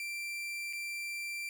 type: tone with dropouts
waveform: 40% pulse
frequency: 2355 Hz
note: D7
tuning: 4 cents sharp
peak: -36 dBFS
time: 0-1.49 s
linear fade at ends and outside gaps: 1 ms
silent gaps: 0.728-0.732 s
effects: none